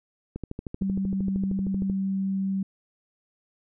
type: click train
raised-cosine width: 3 ms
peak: -20 dBFS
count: 21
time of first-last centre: 0.36-1.898 s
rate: 13 Hz
type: tone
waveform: sine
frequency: 193.2 Hz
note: G3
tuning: 25 cents flat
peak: -24 dBFS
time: 0.81-2.63 s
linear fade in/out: 5 ms
effects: none